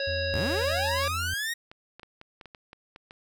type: harmonic tone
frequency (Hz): 552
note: C#5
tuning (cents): -7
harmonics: 1 / 3 / 5 / 7 / 9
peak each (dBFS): -30 / -33 / -38 / -37 / -36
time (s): 0-1.08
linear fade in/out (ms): 2
type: tone with vibrato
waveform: triangle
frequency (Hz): 85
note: F2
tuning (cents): -46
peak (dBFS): -30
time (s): 0.07-1.34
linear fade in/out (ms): 5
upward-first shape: sine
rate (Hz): 1.2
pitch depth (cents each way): 13
type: linear sweep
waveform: sawtooth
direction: up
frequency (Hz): 40.72 to 1900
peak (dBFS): -25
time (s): 0.33-1.54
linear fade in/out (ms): 10
type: clicks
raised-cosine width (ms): 0.3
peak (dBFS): -29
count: 10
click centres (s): 1.715 / 1.996 / 2.032 / 2.214 / 2.412 / 2.457 / 2.548 / 2.731 / 2.961 / 3.109
effects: none